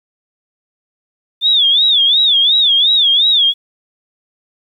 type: tone with vibrato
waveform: sine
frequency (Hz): 3520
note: A7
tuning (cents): 0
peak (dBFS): -8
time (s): 1.41-3.54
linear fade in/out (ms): 50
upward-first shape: sine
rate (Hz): 2.8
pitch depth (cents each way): 160
effects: 8-bit